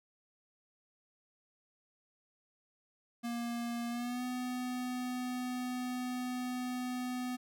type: tone with pitch glide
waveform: square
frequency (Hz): 236.2 to 250.2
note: A#3 to B3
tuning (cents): +23 to +23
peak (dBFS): -36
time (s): 3.23-7.37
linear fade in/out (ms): 20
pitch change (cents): +100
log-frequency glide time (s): 3.89-4.24
effects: none